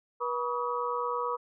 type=tone cluster; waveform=sine; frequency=483.9 / 973 / 1133 / 1262 Hz; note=B4 / B5 / C#6 / D#6; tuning=-35 / -26 / +37 / +24 cents; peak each=-33 / -34 / -34 / -36 dBFS; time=0.2-1.37 s; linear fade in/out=20 ms; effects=none